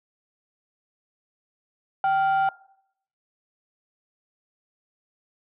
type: tone pair together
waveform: sine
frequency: 776.3 / 1400 Hz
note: G5 / F6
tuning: -17 / +4 cents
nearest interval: minor seventh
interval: 1021 cents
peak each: -18 / -27 dBFS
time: 2.04-2.49 s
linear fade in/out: 2 ms
effects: noise-tail reverb RT60 0.7 s tail -20 dB re dry + tanh soft clip ceiling -15 dBFS